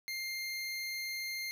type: tone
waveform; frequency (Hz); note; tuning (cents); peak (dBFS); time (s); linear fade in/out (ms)
25% pulse; 2109; C7; +13; -33; 0.08-1.51; 0
effects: none